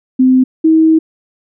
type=tone pair in turn; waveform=sine; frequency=257.8 / 319.5 Hz; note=C4 / D#4; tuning=-26 / +46 cents; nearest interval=major third; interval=372 cents; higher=second; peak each=-5 dBFS; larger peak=neither; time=0.19-0.44 / 0.64-0.99 s; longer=second; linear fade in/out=10 ms; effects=none